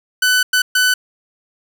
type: tone bursts at uneven times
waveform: sawtooth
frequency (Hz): 1500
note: F#6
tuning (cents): +23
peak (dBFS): -8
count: 3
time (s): 0.22-0.43 / 0.53-0.62 / 0.75-0.94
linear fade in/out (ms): 5
effects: none